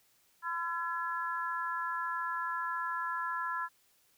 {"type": "harmonic tone", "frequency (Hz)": 338.4, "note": "E4", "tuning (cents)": 45, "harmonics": [3, 4, 5], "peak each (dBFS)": [-36, -37, -38], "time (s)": [0.42, 3.69], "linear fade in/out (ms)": 50, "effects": ["white hiss -69 dBFS RMS until 4.17 s"]}